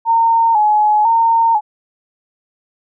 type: tone with vibrato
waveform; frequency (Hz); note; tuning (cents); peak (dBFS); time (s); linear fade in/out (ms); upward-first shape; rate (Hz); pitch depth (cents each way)
sine; 880; A5; 0; -9; 0.05-1.61; 50; square; 1; 68
effects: none